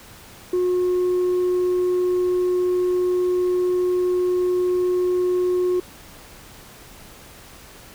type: tone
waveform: sine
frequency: 361.5 Hz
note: F#4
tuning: 40 cents flat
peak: -15 dBFS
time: 0.53-5.8 s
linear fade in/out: 5 ms
effects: tanh soft clip ceiling -16 dBFS + pink hiss -44 dBFS RMS until 7.94 s